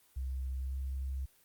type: tone with pitch glide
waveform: sine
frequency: 65.41 to 66.63 Hz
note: C2 to C2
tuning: 0 to +32 cents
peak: -34 dBFS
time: 0.16-1.26 s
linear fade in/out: 10 ms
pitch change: +32 cents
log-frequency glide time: 0.62-0.73 s
effects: white hiss -66 dBFS RMS until 1.44 s + Opus 24 kbps